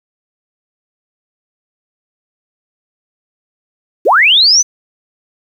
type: linear sweep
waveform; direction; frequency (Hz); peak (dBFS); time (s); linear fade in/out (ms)
sine; up; 274.1 to 6220; -5; 4.05-4.63; 20
effects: 7-bit